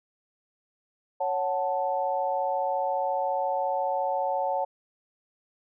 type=chord; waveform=sine; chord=F# minor; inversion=second; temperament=equal; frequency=554.4 / 740 / 880 Hz; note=C#5 / F#5 / A5; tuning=0 / 0 / 0 cents; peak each=-29 dBFS; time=1.2-4.65 s; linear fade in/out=10 ms; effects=none